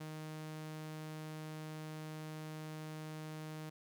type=tone; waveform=sawtooth; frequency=155.56 Hz; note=D#3; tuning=in tune; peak=-40 dBFS; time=0-3.7 s; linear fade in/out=10 ms; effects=none